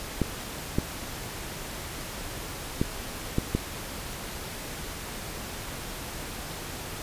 clicks, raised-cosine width 3 ms, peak -10 dBFS, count 5, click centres 0.217 / 0.785 / 2.815 / 3.384 / 3.55 s, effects pink hiss -37 dBFS RMS until 7.02 s + resampled to 32000 Hz

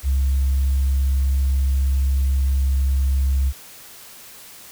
sine tone, 67.5 Hz, C#2, 45 cents flat, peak -14 dBFS, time 0.03-3.53 s, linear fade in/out 50 ms, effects tanh soft clip ceiling -13 dBFS + white hiss -42 dBFS RMS until 4.71 s

